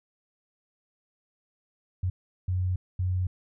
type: tone bursts at uneven times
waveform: sine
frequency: 91.6 Hz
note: F#2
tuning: 17 cents flat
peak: -24 dBFS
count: 3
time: 2.03-2.1 / 2.48-2.76 / 2.99-3.27 s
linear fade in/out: 5 ms
effects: none